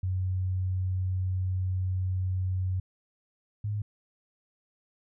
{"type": "tone pair in turn", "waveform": "sine", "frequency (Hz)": [92.8, 104.16], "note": ["F#2", "G#2"], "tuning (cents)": [6, 6], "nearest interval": "major second", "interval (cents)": 200, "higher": "second", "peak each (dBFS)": [-26, -28], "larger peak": "first", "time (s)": [[0.03, 2.8], [3.64, 3.82]], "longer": "first", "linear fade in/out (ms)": 5, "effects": []}